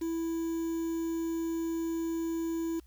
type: tone with quantisation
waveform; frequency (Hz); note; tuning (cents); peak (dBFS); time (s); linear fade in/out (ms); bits
triangle; 330; E4; +2; -28; 0.01-2.8; 10; 8
effects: added 60 Hz sine -54 dBFS peak until 2.86 s + white hiss -70 dBFS RMS until 2.86 s